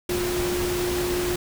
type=tone in noise; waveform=sine; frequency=356 Hz; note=F4; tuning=33 cents sharp; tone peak=-24 dBFS; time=0.09-1.36 s; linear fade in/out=5 ms; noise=pink; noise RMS=-29 dBFS; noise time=0.09-1.36 s; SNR=+2 dB; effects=none